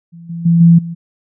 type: tone with level steps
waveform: sine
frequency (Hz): 168.5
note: E3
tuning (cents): +38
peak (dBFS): -32 / -21 / -7 / -3 / -21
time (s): 0.12-0.95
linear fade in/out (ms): 20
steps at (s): 0.29 / 0.45 / 0.6 / 0.78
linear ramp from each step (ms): 10
effects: none